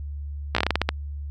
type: slowing click train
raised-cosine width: 0.3 ms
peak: -4 dBFS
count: 10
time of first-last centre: 0.55-0.89 s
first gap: 15 ms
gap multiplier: 1.22
effects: added 72 Hz sine -30 dBFS peak until 1.3 s